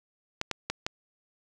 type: clicks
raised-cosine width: 0.2 ms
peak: -12 dBFS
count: 4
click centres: 0.414 / 0.513 / 0.7 / 0.865 s
effects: none